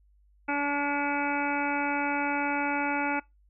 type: harmonic tone with a mistuned harmonic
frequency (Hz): 287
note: D4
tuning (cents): -40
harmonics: 1 / 2 / 3 / 4 / 5 / 6 / 7 / 8 / 9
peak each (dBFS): -31 / -37 / -31 / -42 / -32 / -44 / -41 / -35 / -38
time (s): 0.48-3.2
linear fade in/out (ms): 10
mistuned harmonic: 8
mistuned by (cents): -17
effects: noise-tail reverb RT60 0.2 s tail -24 dB re dry + added 50 Hz sine -59 dBFS peak until 3.49 s